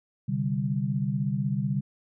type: chord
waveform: sine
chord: C suspended second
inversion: none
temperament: equal with one note detuned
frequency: 130.81 / 146.83 / 196.56 Hz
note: C3 / D3 / G3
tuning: 0 / 0 / +5 cents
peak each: -29 dBFS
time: 0.28-1.81 s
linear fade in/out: 10 ms
effects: none